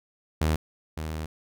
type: tone pair in turn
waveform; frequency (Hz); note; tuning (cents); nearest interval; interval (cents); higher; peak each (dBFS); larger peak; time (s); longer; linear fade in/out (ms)
sawtooth; 78.4 / 78.4; D#2 / D#2; +14 / +14; unison; 0; neither; -18 / -27; first; 0.41-0.56 / 0.97-1.26; second; 5
effects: none